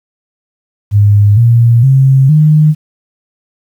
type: tone with pitch steps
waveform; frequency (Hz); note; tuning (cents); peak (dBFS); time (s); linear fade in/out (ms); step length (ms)
sine; 102.8 / 117.41 / 134.09 / 153.14; G#2 / A#2 / C3 / D#3; -17 / +13 / +43 / -27; -3; 0.91-2.75; 50; 460
effects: 7-bit

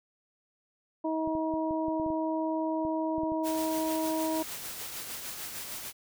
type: harmonic tone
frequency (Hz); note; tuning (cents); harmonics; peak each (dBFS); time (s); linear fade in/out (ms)
318.3; D#4; +39; 1 / 2 / 3; -30 / -33 / -35; 1.04-4.43; 10
type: clicks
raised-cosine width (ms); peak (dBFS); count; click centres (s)
3; -30; 12; 1.275 / 1.352 / 1.539 / 1.709 / 1.883 / 1.999 / 2.063 / 2.103 / 2.851 / 3.182 / 3.234 / 3.32
type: noise with tremolo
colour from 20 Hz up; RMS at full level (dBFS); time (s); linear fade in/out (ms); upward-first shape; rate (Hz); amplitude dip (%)
white; -38; 3.43-5.93; 50; sine; 6.6; 35
effects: none

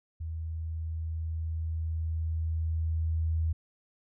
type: tone with level ramp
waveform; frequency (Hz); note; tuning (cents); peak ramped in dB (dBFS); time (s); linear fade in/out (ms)
sine; 80.7; E2; -36; -33 to -25; 0.2-3.53; 10
effects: none

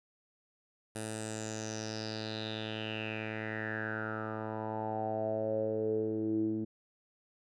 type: tone with low-pass filter sweep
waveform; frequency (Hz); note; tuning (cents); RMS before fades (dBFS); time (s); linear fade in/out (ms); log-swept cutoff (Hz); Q
10% pulse; 109.3; A2; -11; -36; 0.95-6.65; 10; 9800 to 280; 6.7
effects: none

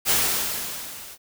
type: noise with level ramp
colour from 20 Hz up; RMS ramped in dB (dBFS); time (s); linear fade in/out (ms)
white; -18 to -42; 0.05-1.18; 50
effects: none

